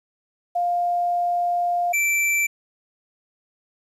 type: tone pair in turn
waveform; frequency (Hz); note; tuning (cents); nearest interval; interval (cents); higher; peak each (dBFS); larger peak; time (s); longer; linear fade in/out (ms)
sine / square; 702 / 2336; F5 / D7; +9 / -10; octave + major sixth; 2081; second; -19; neither; 0.55-1.93 / 1.93-2.47; first; 10
effects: resampled to 32000 Hz + 9-bit